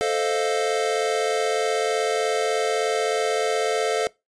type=chord; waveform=square; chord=F dominant seventh; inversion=first; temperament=equal; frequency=440 / 523.3 / 622.3 / 698.5 Hz; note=A4 / C5 / Eb5 / F5; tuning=0 / 0 / 0 / 0 cents; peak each=-24 / -29 / -30 / -28 dBFS; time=0.01-4.07 s; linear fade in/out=0 ms; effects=noise-tail reverb RT60 0.2 s tail -21 dB re dry + resampled to 22050 Hz